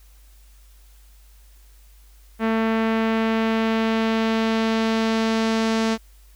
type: tone with low-pass filter sweep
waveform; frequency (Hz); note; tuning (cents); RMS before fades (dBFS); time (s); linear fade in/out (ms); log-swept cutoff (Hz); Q
sawtooth; 223.5; A3; +27; -21; 2.39-5.98; 50; 2100 to 5900; 1.1
effects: added 50 Hz sine -47 dBFS peak until 6.35 s + white hiss -58 dBFS RMS until 6.35 s